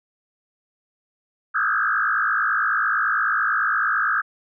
sine tone with frequency modulation, 1443 Hz, F#6, 44 cents flat, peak -18 dBFS, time 1.54-4.22 s, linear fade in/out 20 ms, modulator 54.5 Hz, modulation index 4, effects none

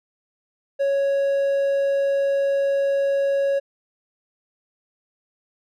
triangle tone, 554.4 Hz, C#5, in tune, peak -16 dBFS, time 0.79-3.6 s, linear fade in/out 20 ms, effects none

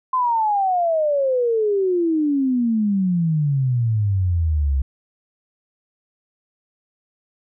sine exponential sweep, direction down, 1043 to 65.41 Hz, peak -16 dBFS, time 0.13-4.82 s, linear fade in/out 5 ms, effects none

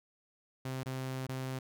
sawtooth tone with dropouts, 130.81 Hz, C3, in tune, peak -32 dBFS, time 0.65-1.59 s, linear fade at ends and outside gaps 5 ms, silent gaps 0.833-0.859 / 1.268-1.289 s, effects none

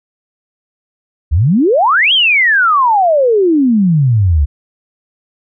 sine exponential two-way sweep, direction up then down, 67.3 to 3322 to 67.3 Hz, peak -7 dBFS, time 1.31-4.46 s, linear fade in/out 20 ms, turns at 2.13 s, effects none

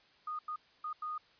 sine tone bursts at uneven times, 1234 Hz, D#6, 15 cents flat, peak -36 dBFS, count 4, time 0.27-0.39 / 0.48-0.56 / 0.84-0.93 / 1.02-1.18 s, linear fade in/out 5 ms, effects white hiss -65 dBFS RMS until 1.39 s + resampled to 11025 Hz

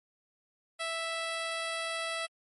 10% pulse tone, 659 Hz, E5, 1 cent flat, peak -24 dBFS, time 0.79-2.27 s, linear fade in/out 20 ms, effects MP3 48 kbps

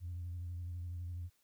sine tone with vibrato, 87.31 Hz, F2, in tune, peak -38 dBFS, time 0-1.3 s, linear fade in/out 50 ms, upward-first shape triangle, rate 12 Hz, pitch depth 51 cents each way, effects tanh soft clip ceiling -36 dBFS + white hiss -75 dBFS RMS until 1.43 s

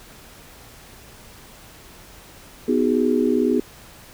sine chord, G# minor seventh, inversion first, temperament just, 249.2 / 311.5 / 373.8 / 415.3 Hz, B3 / D#4 / F#4 / G#4, +16 / +2 / +18 / 0 cents, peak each -20 / -23 / -23 / -22 dBFS, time 2.68-3.6 s, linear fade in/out 5 ms, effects pink hiss -45 dBFS RMS until 4.13 s

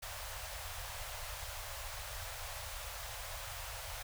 pink band-stop noise, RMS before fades -44 dBFS, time 0.02-4.03 s, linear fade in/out 10 ms, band 110 to 540 Hz, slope 48 dB/octave, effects none

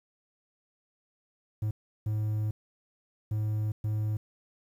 triangle tone bursts at uneven times, 107.2 Hz, A2, 45 cents flat, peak -25 dBFS, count 4, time 1.62-1.71 / 2.06-2.51 / 3.31-3.72 / 3.84-4.17 s, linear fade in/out 5 ms, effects 10-bit

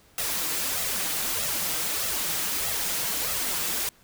white noise with flanger, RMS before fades -28 dBFS, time 0.18-3.89 s, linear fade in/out 2 ms, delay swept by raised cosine 1.5 to 6.5 ms, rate 1.6 Hz, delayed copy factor +0.65, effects pink hiss -58 dBFS RMS until 4.03 s

